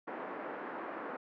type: band-pass noise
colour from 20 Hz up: pink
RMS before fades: -42 dBFS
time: 0.07-1.17 s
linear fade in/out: 10 ms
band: 280 to 1700 Hz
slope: 24 dB/octave
effects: none